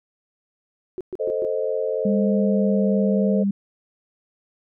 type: tone bursts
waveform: sine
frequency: 369.1 Hz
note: F#4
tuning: 4 cents flat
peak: -26 dBFS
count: 4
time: 0.98-1.448 s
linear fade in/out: 0 ms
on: 27 ms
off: 120 ms
type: chord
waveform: sine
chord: A diminished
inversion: none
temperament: equal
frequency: 440 / 523.3 / 622.3 Hz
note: A4 / C5 / Eb5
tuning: 0 / 0 / 0 cents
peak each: -25 / -25 / -27 dBFS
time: 1.19-3.44 s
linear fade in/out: 20 ms
type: tone with pitch glide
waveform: sine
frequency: 201.9 to 198.89 Hz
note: G#3 to G3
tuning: -49 to +25 cents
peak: -18 dBFS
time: 2.05-3.51 s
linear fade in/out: 5 ms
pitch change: -26 cents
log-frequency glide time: 2.29-2.84 s
effects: none